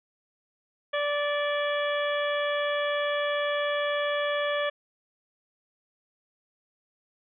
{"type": "harmonic tone with a mistuned harmonic", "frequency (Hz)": 583, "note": "D5", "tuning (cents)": -13, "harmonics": [1, 2, 3, 4, 5, 6], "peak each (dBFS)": [-27, -33, -32, -38, -41, -37], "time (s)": [0.93, 4.7], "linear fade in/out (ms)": 10, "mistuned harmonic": 6, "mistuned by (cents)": -66, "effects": []}